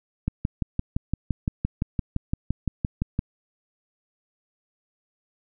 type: click train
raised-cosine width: 5 ms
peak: -11 dBFS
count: 18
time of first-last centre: 0.28-3.191 s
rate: 5.84 Hz
effects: none